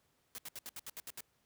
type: noise bursts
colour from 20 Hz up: white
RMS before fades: -45 dBFS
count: 9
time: 0.35-1.206 s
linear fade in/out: 0 ms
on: 32 ms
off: 71 ms
effects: pink hiss -75 dBFS RMS until 1.45 s + high-pass 60 Hz 12 dB/octave